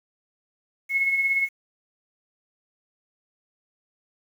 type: tone with tremolo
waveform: sine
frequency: 2182 Hz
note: C#7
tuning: 28 cents flat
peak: -18 dBFS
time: 0.89-1.49 s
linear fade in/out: 50 ms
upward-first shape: sine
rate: 17 Hz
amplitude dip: 45%
effects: 8-bit